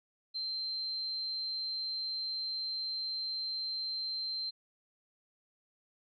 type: tone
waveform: sine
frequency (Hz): 4128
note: C8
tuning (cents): -24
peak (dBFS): -34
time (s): 0.34-4.51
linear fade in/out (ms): 20
effects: none